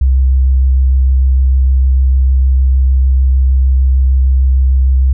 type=tone with vibrato; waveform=sine; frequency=65.41 Hz; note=C2; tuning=in tune; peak=-6 dBFS; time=0.01-5.13 s; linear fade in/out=5 ms; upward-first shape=sine; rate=6.6 Hz; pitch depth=13 cents each way; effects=none